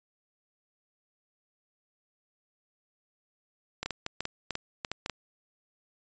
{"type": "clicks", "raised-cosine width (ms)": 0.2, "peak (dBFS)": -15, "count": 12, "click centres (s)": [3.83, 3.86, 3.907, 4.064, 4.206, 4.254, 4.507, 4.554, 4.848, 4.916, 5.061, 5.097], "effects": ["resampled to 16000 Hz"]}